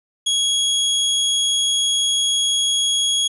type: tone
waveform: sawtooth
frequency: 3322 Hz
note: G#7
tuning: in tune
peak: -13 dBFS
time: 0.26-3.28 s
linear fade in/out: 10 ms
effects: resampled to 24000 Hz